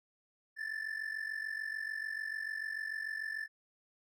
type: ring-modulated tone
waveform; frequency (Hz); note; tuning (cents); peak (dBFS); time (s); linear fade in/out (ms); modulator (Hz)
triangle; 1760; A6; 0; -32; 0.56-3.48; 50; 23.4
effects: none